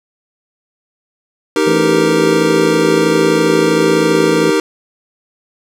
square chord, Eb major, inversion none, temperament equal with one note detuned, 311.1 / 390.9 / 466.2 Hz, Eb4 / G4 / Bb4, 0 / -5 / 0 cents, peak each -16 dBFS, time 1.56-4.6 s, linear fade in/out 2 ms
harmonic tone, 55.4 Hz, A1, 13 cents sharp, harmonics 3 / 4 / 5 / 6 / 7 / 8 / 9, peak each -20 / -22 / -23 / -26 / -26 / -22 / -21 dBFS, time 1.66-4.51 s, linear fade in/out 10 ms
effects low-pass 9000 Hz 12 dB/octave + 7-bit

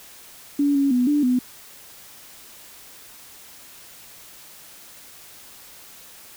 sine tone with pitch steps, 285.7 / 278.2 / 247.5 / 293 / 250.2 Hz, D4 / C#4 / B3 / D4 / B3, -48 / +6 / +4 / -4 / +23 cents, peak -16 dBFS, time 0.59-1.39 s, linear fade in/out 5 ms, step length 160 ms, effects white hiss -45 dBFS RMS until 6.36 s

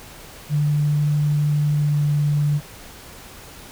sine tone with pitch glide, 147.9 to 146.79 Hz, D3 to D3, +13 to 0 cents, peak -16 dBFS, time 0.49-2.61 s, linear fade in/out 50 ms, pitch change -13 cents, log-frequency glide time 1.75-2.04 s, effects pink hiss -41 dBFS RMS until 3.71 s

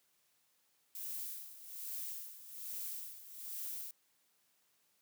violet noise with tremolo, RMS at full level -42 dBFS, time 0.95-3.91 s, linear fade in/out 2 ms, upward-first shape sine, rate 1.2 Hz, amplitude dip 75%, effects white hiss -75 dBFS RMS until 5.01 s + high-pass 100 Hz 12 dB/octave

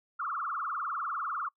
sine tone with vibrato, 1244.5 Hz, D#6, in tune, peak -31 dBFS, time 0.19-1.49 s, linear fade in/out 10 ms, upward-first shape triangle, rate 20 Hz, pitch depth 260 cents each way, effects noise-tail reverb RT60 0.1 s tail -26 dB re dry

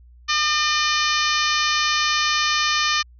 harmonic tone, 604 Hz, D5, 48 cents sharp, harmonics 2 / 3 / 4 / 5 / 6 / 7 / 8 / 9 / 10, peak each -23 / -25 / -26 / -27 / -28 / -28 / -29 / -30 / -30 dBFS, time 0.28-3.03 s, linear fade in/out 20 ms, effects added 60 Hz sine -45 dBFS peak until 3.19 s

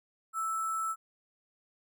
sine tone with sample-and-hold, 1318.5 Hz, E6, in tune, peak -30 dBFS, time 0.33-0.96 s, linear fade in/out 50 ms, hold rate 8820 Hz, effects none

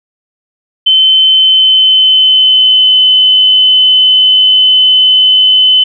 sine tone with pitch glide, 3068 to 3033 Hz, G7 to F#7, -38 to +42 cents, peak -3 dBFS, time 0.86-5.84 s, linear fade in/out 10 ms, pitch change -20 cents, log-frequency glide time 1.29-3.01 s, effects none

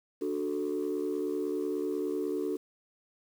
sine chord, D major, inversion none, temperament equal, 293.7 / 370 / 440 Hz, D4 / F#4 / A4, 0 / 0 / 0 cents, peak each -33 / -32 / -33 dBFS, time 0.21-2.57 s, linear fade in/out 10 ms, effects tanh soft clip ceiling -24 dBFS + 9-bit

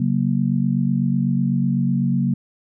sine chord, F# major, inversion second, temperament equal with one note detuned, 137.08 / 185 / 233.1 Hz, C#3 / F#3 / A#3, -19 / 0 / 0 cents, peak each -21 dBFS, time 0-2.34 s, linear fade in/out 5 ms, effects none

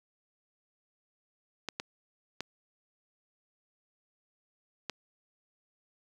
clicks, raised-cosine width 0.2 ms, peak -17 dBFS, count 4, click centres 1.687 / 1.799 / 2.406 / 4.897 s, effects high-pass 100 Hz 12 dB/octave + 8-bit

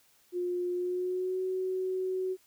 sine tone with pitch glide, 356.2 to 373.3 Hz, F4 to F#4, +34 to +15 cents, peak -29 dBFS, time 0.32-2.37 s, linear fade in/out 50 ms, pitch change +81 cents, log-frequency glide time 0.74-1.41 s, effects white hiss -65 dBFS RMS until 2.46 s

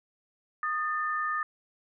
sine tone pair together, 1234.2 / 1784 Hz, D#6 / A6, -14 / +23 cents, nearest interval tritone, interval 637 cents, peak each -29 / -32 dBFS, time 0.63-1.43 s, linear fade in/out 2 ms, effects none

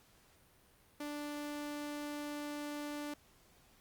sawtooth tone, 293.7 Hz, D4, in tune, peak -36 dBFS, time 1-3.14 s, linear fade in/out 5 ms, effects pink hiss -66 dBFS RMS until 3.8 s + Opus 48 kbps

